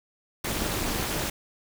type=noise with amplitude modulation; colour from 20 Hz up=pink; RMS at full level=-25 dBFS; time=0.44-1.3 s; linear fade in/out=5 ms; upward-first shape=sine; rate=268 Hz; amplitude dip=95%; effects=none